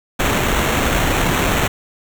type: noise with sample-and-hold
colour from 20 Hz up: pink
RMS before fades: -17 dBFS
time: 0.19-1.68 s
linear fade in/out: 10 ms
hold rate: 4900 Hz
effects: none